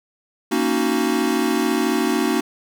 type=chord; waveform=square; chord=D# minor seventh; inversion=second; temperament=equal; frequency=233.1 / 277.2 / 311.1 / 370 Hz; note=A#3 / C#4 / D#4 / F#4; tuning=0 / 0 / 0 / 0 cents; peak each=-24 dBFS; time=0.51-2.41 s; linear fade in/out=10 ms; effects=none